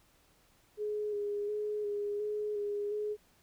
sine tone with vibrato, 415.8 Hz, G#4, 2 cents sharp, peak -32 dBFS, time 0.77-3.17 s, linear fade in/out 50 ms, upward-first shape square, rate 1.4 Hz, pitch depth 21 cents each way, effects pink hiss -67 dBFS RMS until 3.42 s

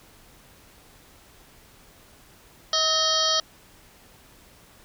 harmonic tone with a mistuned harmonic, 638 Hz, D#5, 43 cents sharp, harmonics 1 / 2 / 3 / 5 / 6 / 7 / 8 / 9, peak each -29 / -28 / -34 / -26 / -31 / -26 / -28 / -29 dBFS, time 2.73-3.4 s, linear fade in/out 2 ms, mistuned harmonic 3, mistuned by -67 cents, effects pink hiss -53 dBFS RMS until 4.84 s

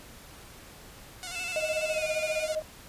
5% pulse tone with vibrato, 713 Hz, F5, 36 cents sharp, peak -25 dBFS, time 1.23-2.55 s, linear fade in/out 0 ms, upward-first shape square, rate 12 Hz, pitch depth 52 cents each way
triangle tone with pitch glide, 2637 to 2432 Hz, E7 to D#7, 0 to -40 cents, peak -32 dBFS, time 1.32-2.47 s, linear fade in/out 50 ms, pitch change -140 cents, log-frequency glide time 1.89-2.06 s
sine tone with tremolo, 624 Hz, D#5, 5 cents sharp, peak -25 dBFS, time 1.56-2.62 s, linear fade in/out 0 ms, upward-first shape sine, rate 15 Hz, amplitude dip 80%
effects pink hiss -49 dBFS RMS until 2.88 s + resampled to 32000 Hz

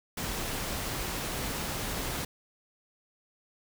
pink noise, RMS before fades -34 dBFS, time 0.17-2.25 s, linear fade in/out 5 ms, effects none

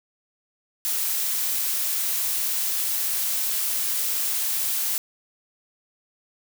blue noise, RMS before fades -25 dBFS, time 0.85-4.98 s, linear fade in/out 0 ms, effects none

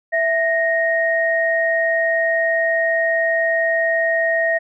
sine tone pair together, 659.3 / 1864.8 Hz, E5 / A#6, 0 / 0 cents, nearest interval octave + tritone, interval 1800 cents, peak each -18 dBFS, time 0.12-4.59 s, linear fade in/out 20 ms, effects none

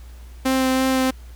sawtooth tone with vibrato, 261.6 Hz, C4, in tune, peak -13 dBFS, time 0.45-1.11 s, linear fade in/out 10 ms, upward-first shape sine, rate 3 Hz, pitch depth 10 cents each way, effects added 60 Hz sine -37 dBFS peak until 1.35 s + pink hiss -52 dBFS RMS until 1.35 s

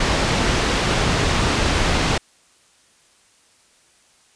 pink low-pass noise, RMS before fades -19 dBFS, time 0-2.18 s, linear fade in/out 5 ms, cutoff 5300 Hz, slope 12 dB/octave, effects white hiss -56 dBFS RMS until 4.35 s + resampled to 22050 Hz

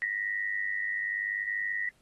sine tone pair together, 1861.2 / 1962 Hz, A#6 / B6, -3 / -12 cents, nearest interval minor second, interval 91 cents, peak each -32 / -32 dBFS, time 0.02-1.89 s, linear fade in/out 0 ms, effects pink hiss -68 dBFS RMS until 2.01 s + AAC 32 kbps

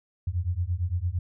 sine beating tone pair, 84.2 / 93 Hz, E2 / F#2, +37 / +9 cents, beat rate 8.8 Hz, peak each -28 dBFS, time 0.27-1.19 s, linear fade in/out 5 ms, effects none

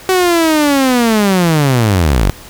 sawtooth linear sweep, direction down, 378.5 to 42.03 Hz, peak -5 dBFS, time 0.09-2.3 s, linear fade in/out 0 ms, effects pink hiss -35 dBFS RMS until 2.49 s

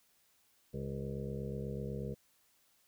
harmonic tone with a mistuned harmonic, 68.2 Hz, C#2, 28 cents flat, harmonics 1 / 2 / 3 / 5 / 6 / 7 / 8 / 9, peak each -46 / -41 / -43 / -52 / -46 / -45 / -54 / -56 dBFS, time 0.73-2.15 s, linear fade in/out 20 ms, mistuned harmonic 8, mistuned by -69 cents, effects white hiss -71 dBFS RMS until 2.87 s

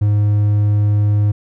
triangle tone, 103.83 Hz, G#2, in tune, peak -9 dBFS, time 0.01-1.32 s, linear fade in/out 10 ms, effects none

